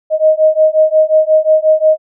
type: beating tone pair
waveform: sine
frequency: 622.3 / 627.9 Hz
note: D#5 / D#5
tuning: 0 / +16 cents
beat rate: 5.6 Hz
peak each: -10 dBFS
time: 0.1-1.98 s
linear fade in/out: 50 ms
effects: none